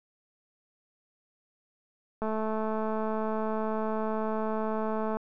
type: click train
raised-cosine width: 1 ms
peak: -19 dBFS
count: 644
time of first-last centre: 2.22-5.17 s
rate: 218 Hz
effects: none